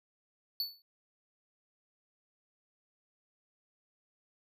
square tone with exponential decay, 4462 Hz, C#8, 11 cents sharp, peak -29 dBFS, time 0.6-0.82 s, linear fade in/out 1 ms, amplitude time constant 47 ms, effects none

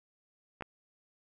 clicks, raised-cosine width 0.5 ms, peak -25 dBFS, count 2, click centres 0.609 / 0.623 s, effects none

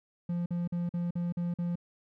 triangle tone bursts, 173.6 Hz, F3, 10 cents flat, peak -27 dBFS, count 7, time 0.29-1.756 s, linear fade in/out 5 ms, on 170 ms, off 46 ms, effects none

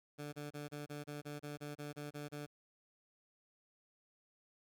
15% pulse tone bursts, 146.9 Hz, D3, 1 cent sharp, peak -37 dBFS, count 13, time 0.18-2.466 s, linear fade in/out 20 ms, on 150 ms, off 28 ms, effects none

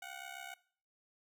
15% pulse ring-modulated tone, 740 Hz, F#5, in tune, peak -36 dBFS, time 0.02-0.54 s, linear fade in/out 0 ms, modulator 33.6 Hz, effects noise-tail reverb RT60 0.5 s tail -20 dB re dry

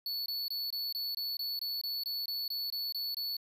square tone bursts, 4435 Hz, C#8, in tune, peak -34 dBFS, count 15, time 0.06-3.368 s, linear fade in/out 2 ms, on 200 ms, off 22 ms, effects none

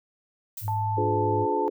violet noise with exponential decay, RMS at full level -33 dBFS, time 0.57-0.86 s, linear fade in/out 5 ms, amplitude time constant 63 ms
sine tone, 104.6 Hz, G#2, 13 cents sharp, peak -27 dBFS, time 0.61-1.47 s, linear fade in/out 50 ms
sine tone with pitch glide, 880 to 887.7 Hz, A5 to A5, 0 to +15 cents, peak -26 dBFS, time 0.68-1.68 s, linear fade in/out 0 ms, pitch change +15 cents, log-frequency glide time 1.35-1.47 s
sine chord, D diminished seventh, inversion none, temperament just, 293.7 / 352.4 / 422.9 / 507.5 Hz, D4 / F4 / Ab4 / Cb5, 0 / +16 / +31 / +47 cents, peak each -32 / -30 / -27 / -32 dBFS, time 0.97-1.7 s, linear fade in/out 10 ms
effects none

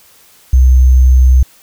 sine tone with sample-and-hold, 64 Hz, C2, 38 cents flat, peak -3 dBFS, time 0.53-1.43 s, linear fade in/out 5 ms, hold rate 6300 Hz, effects white hiss -45 dBFS RMS until 1.62 s

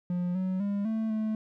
triangle tone with pitch steps, 177.6 / 186.6 / 201.6 / 221.3 / 217.5 Hz, F3 / F#3 / G3 / A3 / A3, +29 / +15 / +49 / +10 / -20 cents, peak -25 dBFS, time 0.1-1.35 s, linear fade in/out 2 ms, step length 250 ms, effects none

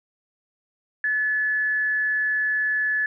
sine tone with amplitude modulation, 1720 Hz, A6, 40 cents flat, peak -19 dBFS, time 1.04-3.06 s, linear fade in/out 2 ms, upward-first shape sine, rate 218 Hz, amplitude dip 25%, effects none

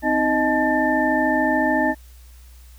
sine tone cluster, 258.9 / 312.6 / 623 / 862 / 1789 Hz, C4 / D#4 / D#5 / A5 / A6, -18 / +8 / +2 / -36 / +28 cents, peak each -23 dBFS, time 0.02-1.95 s, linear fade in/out 50 ms, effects added 61 Hz sine -42 dBFS peak until 2.78 s + white hiss -54 dBFS RMS until 2.78 s

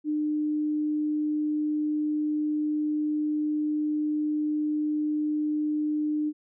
sine tone, 301.9 Hz, D4, 48 cents sharp, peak -24 dBFS, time 0.04-6.33 s, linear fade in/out 50 ms, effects none

